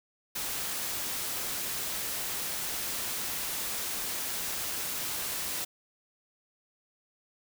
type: noise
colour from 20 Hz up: white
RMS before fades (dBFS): -34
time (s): 0.35-5.65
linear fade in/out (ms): 10
effects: none